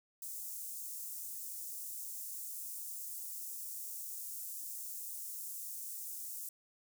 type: high-pass noise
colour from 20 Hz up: white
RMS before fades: -44 dBFS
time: 0.22-6.49 s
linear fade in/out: 2 ms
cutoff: 6900 Hz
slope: 24 dB/octave
effects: none